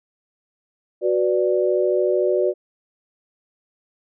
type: chord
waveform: sine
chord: B minor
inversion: second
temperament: equal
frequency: 370 / 493.9 / 587.3 Hz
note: F#4 / B4 / D5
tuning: 0 / 0 / 0 cents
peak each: -19 / -23 / -21 dBFS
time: 1.01-2.54 s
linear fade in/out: 50 ms
effects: none